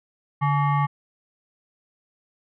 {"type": "tone with frequency modulation", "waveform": "sine", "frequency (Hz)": 144.4, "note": "D3", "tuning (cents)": -29, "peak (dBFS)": -18, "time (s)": [0.41, 0.87], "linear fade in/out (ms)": 20, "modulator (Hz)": 995, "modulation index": 0.99, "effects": []}